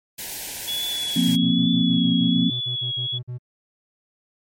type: band-stop noise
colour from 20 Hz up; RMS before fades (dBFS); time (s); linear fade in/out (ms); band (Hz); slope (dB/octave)
white; -32; 0.18-1.36; 10; 1000 to 1500; 96
type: tone with vibrato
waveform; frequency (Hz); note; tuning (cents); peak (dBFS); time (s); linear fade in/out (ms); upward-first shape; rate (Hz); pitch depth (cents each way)
sine; 3380; G#7; +30; -24; 0.67-3.19; 20; triangle; 1.2; 36
type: chord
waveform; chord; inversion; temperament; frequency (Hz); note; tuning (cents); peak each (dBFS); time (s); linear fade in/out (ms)
sine; F suspended fourth; none; just; 174.61 / 232.8 / 261.9; F3 / Bb3 / C4; 0 / -2 / +2; -21; 1.16-2.5; 5
type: tone bursts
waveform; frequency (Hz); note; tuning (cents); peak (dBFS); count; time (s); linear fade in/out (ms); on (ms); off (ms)
triangle; 123.47; B2; 0; -26; 14; 1.26-3.385; 20; 110; 45
effects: MP3 64 kbps